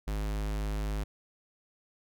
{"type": "tone", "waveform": "square", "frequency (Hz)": 51.91, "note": "G#1", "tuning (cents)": 0, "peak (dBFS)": -31, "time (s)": [0.07, 1.04], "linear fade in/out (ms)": 10, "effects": []}